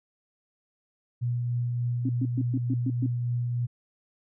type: tone with tremolo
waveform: sine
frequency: 121 Hz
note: B2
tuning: 35 cents flat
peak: -24 dBFS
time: 1.21-3.67 s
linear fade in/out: 20 ms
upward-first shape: triangle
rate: 3.4 Hz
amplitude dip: 25%
type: tone bursts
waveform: sine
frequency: 264.1 Hz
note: C4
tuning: 16 cents sharp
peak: -25 dBFS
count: 7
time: 2.05-3.064 s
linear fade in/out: 5 ms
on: 42 ms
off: 120 ms
effects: none